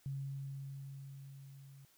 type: tone with level ramp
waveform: sine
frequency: 137.2 Hz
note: C#3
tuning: 17 cents flat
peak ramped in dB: -37 to -54 dBFS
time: 0.06-1.85 s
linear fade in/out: 0 ms
effects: white hiss -69 dBFS RMS until 1.97 s